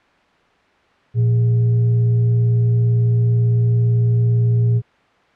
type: tone with frequency modulation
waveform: sine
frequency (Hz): 116.54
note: A#2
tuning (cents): 0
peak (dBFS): -12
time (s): 1.14-4.82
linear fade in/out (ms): 50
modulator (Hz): 291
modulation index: 0.24
effects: white hiss -54 dBFS RMS until 5.35 s + low-pass 2000 Hz 12 dB/octave